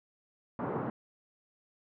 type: band-pass noise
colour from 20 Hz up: pink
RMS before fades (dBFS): -35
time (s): 0.59-0.9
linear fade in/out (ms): 2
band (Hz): 130 to 1200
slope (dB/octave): 24
effects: none